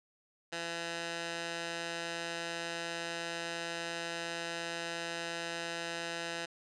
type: tone with band-pass filter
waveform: 15% pulse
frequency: 168.6 Hz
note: E3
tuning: 39 cents sharp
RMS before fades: -39 dBFS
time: 0.52-6.46 s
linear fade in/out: 10 ms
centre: 3000 Hz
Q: 0.55
effects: resampled to 22050 Hz